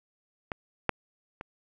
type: clicks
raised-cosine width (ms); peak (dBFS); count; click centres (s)
0.5; -17 / -8 / -23; 3; 0.518 / 0.893 / 1.411
effects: none